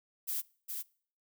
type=noise with echo; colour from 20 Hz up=violet; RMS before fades=-35 dBFS; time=0.27-0.42 s; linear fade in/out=20 ms; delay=410 ms; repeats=1; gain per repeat=-4 dB; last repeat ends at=0.83 s; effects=noise-tail reverb RT60 0.5 s tail -24 dB re dry